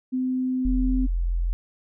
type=tone with pitch glide; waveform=sine; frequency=256.4 to 258.8 Hz; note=C4 to C4; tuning=-35 to -19 cents; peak=-22 dBFS; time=0.12-1.07 s; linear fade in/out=20 ms; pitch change=+16 cents; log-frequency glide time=0.74-0.92 s
type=tone; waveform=sine; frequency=42.94 Hz; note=F1; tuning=29 cents flat; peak=-21 dBFS; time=0.65-1.53 s; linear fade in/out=0 ms
effects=none